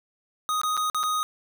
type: tone with dropouts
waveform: square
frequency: 1247 Hz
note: D#6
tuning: 3 cents sharp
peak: -24 dBFS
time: 0.49-1.23 s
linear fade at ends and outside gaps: 0 ms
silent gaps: 0.615-0.634 / 0.768-0.775 / 0.899-0.946 / 1.031-1.036 s
effects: none